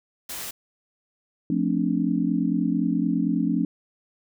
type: noise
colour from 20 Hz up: white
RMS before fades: -34 dBFS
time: 0.29-0.51 s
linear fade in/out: 5 ms
type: chord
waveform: sine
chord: D minor seventh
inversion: first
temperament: just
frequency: 176.2 / 220.2 / 264.3 / 293.7 Hz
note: F3 / A3 / C4 / D4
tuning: +16 / +2 / +18 / 0 cents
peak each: -26 dBFS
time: 1.5-3.65 s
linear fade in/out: 2 ms
effects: none